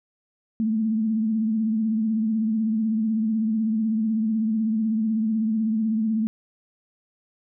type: tone with vibrato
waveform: sine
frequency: 220 Hz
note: A3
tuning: in tune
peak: -20 dBFS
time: 0.6-6.27 s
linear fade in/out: 0 ms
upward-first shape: triangle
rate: 16 Hz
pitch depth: 68 cents each way
effects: none